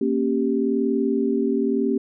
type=chord; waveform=sine; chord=G diminished; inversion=first; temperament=equal with one note detuned; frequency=233.1 / 274 / 392 Hz; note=Bb3 / Db4 / G4; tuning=0 / -20 / 0 cents; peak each=-23 dBFS; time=0.01-1.98 s; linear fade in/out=5 ms; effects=none